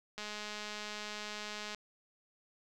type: click train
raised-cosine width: 0.2 ms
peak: -25 dBFS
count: 330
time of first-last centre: 0.18-1.747 s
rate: 210 Hz
effects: none